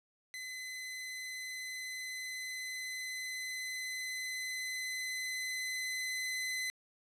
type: tone with level ramp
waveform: sawtooth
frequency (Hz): 2028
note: B6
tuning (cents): +45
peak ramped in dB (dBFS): -38 to -31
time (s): 0.34-6.7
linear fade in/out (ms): 0
effects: low-pass 12000 Hz 12 dB/octave + 12-bit